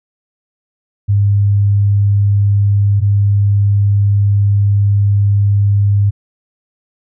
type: tone pair in turn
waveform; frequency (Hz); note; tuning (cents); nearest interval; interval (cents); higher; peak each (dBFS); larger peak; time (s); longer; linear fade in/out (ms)
sine; 101.2 / 101.2; G#2 / G#2; -44 / -44; unison; 0; neither; -8; neither; 1.08-3.01 / 3.01-6.11; second; 20
effects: none